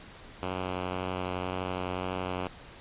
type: tone with vibrato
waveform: 5% pulse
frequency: 91.8 Hz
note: F#2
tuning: 13 cents flat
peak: -20 dBFS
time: 0.42-2.48 s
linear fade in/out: 10 ms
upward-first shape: sine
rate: 1.9 Hz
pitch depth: 11 cents each way
effects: pink hiss -49 dBFS RMS until 2.8 s + resampled to 8000 Hz

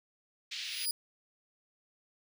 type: tone with exponential growth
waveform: 15% pulse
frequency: 4904 Hz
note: D#8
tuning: 26 cents flat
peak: -23 dBFS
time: 0.51-0.91 s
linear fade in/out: 2 ms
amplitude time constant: 85 ms
type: band-pass noise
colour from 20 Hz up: white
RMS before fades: -40 dBFS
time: 0.51-0.86 s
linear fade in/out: 10 ms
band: 2300 to 4600 Hz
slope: 24 dB/octave
effects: none

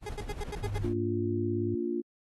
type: noise with tremolo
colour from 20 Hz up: brown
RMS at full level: -35 dBFS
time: 0.01-0.94 s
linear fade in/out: 50 ms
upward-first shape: triangle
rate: 11 Hz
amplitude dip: 65%
type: tone bursts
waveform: 30% pulse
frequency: 415.3 Hz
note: G#4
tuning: in tune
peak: -32 dBFS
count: 7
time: 0.06-0.784 s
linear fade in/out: 5 ms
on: 34 ms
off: 81 ms
type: tone with pitch glide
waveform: sine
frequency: 101.7 to 102.58 Hz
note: G#2 to G#2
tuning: -36 to -21 cents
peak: -32 dBFS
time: 0.62-1.75 s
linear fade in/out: 5 ms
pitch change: +15 cents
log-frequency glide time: 1.39-1.62 s
type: chord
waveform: sine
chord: Bb major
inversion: none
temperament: just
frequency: 233.1 / 291.4 / 349.6 Hz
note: Bb3 / D4 / F4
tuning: 0 / -13 / +2 cents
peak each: -35 / -35 / -31 dBFS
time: 0.83-2.02 s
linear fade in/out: 20 ms
effects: AAC 32 kbps

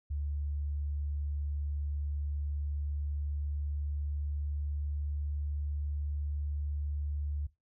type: tone with pitch glide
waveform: sine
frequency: 72.6 to 73.02 Hz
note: D2 to D2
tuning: -19 to -9 cents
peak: -32 dBFS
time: 0.1-7.47 s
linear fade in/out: 10 ms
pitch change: +10 cents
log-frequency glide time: 2.12-5.39 s
effects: noise-tail reverb RT60 0.2 s tail -18 dB re dry

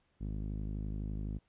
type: tone with low-pass filter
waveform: sawtooth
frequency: 51.91 Hz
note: G#1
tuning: in tune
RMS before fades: -38 dBFS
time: 0.2-1.39 s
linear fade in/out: 20 ms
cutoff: 240 Hz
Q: 1.4
effects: pink hiss -75 dBFS RMS until 1.48 s + resampled to 8000 Hz

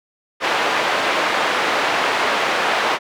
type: band-pass noise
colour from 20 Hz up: pink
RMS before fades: -19 dBFS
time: 0.4-2.99 s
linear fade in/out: 50 ms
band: 580 to 2700 Hz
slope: 12 dB/octave
effects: none

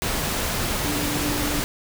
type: tone in noise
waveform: sine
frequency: 293.7 Hz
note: D4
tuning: in tune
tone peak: -28 dBFS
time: 0.85-1.6 s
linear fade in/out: 0 ms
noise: pink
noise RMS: -25 dBFS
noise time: 0.02-1.64 s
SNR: -6 dB
effects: none

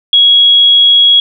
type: tone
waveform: sine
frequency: 3322 Hz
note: G#7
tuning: in tune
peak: -3 dBFS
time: 0.13-1.2 s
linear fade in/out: 2 ms
effects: none

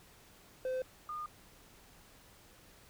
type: tone pair in turn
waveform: triangle / sine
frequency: 515 / 1218.5 Hz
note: C5 / D#6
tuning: -28 / -37 cents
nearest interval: octave + minor third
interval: 1491 cents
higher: second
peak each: -31 / -38 dBFS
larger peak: first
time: 0.65-0.82 / 1.09-1.26 s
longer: neither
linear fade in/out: 2 ms
effects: pink hiss -60 dBFS RMS until 2.89 s

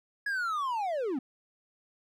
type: linear sweep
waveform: triangle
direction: down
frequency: 1690 to 237.2 Hz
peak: -27 dBFS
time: 0.26-1.19 s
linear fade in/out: 5 ms
effects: none

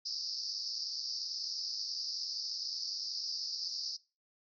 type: band-pass noise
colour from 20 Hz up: pink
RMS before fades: -39 dBFS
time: 0.05-3.97 s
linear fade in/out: 10 ms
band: 4600 to 5400 Hz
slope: 96 dB/octave
effects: noise-tail reverb RT60 0.3 s tail -21 dB re dry

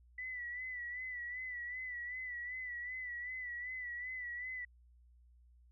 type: tone with vibrato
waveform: sine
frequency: 1975.5 Hz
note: B6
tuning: in tune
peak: -40 dBFS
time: 0.18-4.65 s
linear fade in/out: 5 ms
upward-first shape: sine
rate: 2.6 Hz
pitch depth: 54 cents each way
effects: added 60 Hz sine -61 dBFS peak until 5.71 s

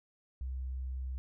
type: tone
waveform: sine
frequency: 64.6 Hz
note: C2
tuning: 21 cents flat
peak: -35 dBFS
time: 0.41-1.18 s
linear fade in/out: 0 ms
effects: none

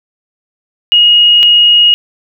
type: tone pair in turn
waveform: sine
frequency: 2878 / 2878 Hz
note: F#7 / F#7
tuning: -49 / -49 cents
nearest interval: unison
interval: 0 cents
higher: neither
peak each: -3 dBFS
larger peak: neither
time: 0.92-1.43 / 1.43-1.94 s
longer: neither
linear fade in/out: 0 ms
effects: none

